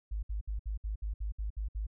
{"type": "tone bursts", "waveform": "sine", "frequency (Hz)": 52, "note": "G#1", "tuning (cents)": 3, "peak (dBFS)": -32, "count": 10, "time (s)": [0.11, 1.868], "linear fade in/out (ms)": 10, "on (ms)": 120, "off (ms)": 62, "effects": []}